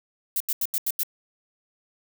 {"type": "noise bursts", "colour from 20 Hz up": "violet", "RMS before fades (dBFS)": -25, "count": 6, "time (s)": [0.36, 1.033], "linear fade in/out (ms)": 2, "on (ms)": 43, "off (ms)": 83, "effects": []}